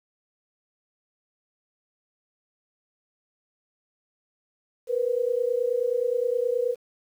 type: tone pair together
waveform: sine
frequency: 472.5 / 502 Hz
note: A#4 / B4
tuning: +23 / +28 cents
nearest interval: minor second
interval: 105 cents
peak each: -25 dBFS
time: 4.87-6.76 s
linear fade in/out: 50 ms
effects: 9-bit